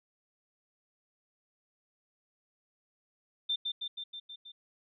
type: tone with echo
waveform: sine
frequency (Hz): 3577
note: A7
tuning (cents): +28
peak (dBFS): -28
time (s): 3.49-3.56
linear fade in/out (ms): 10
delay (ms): 160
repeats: 6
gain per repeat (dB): -3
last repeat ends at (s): 4.52
effects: none